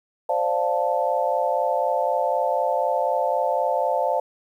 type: chord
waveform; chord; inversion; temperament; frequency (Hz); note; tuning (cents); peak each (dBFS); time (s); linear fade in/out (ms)
sine; D minor seventh; third; equal; 523.3 / 587.3 / 698.5 / 880; C5 / D5 / F5 / A5; 0 / 0 / 0 / 0; -25; 0.29-4.2; 5
effects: 9-bit